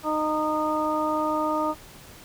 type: harmonic tone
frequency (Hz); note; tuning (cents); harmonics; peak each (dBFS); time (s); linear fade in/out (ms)
307.5; D#4; -20; 1 / 2 / 3 / 4; -28 / -28 / -28 / -28; 0.03-1.75; 50
effects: pink hiss -47 dBFS RMS until 2.24 s